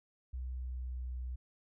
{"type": "tone with pitch glide", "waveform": "sine", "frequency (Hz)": [63.2, 62.44], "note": ["B1", "B1"], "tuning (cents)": [41, 20], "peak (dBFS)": -37, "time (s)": [0.33, 1.36], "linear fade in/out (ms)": 10, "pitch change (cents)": -21, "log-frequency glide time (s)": [0.47, 1.04], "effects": []}